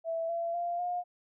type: tone with pitch steps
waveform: sine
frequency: 659.3 / 676.3 / 693.7 / 711.5 Hz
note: E5 / E5 / F5 / F5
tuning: 0 / +44 / -12 / +32 cents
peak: -30 dBFS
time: 0.04-1.04 s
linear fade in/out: 50 ms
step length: 250 ms
effects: none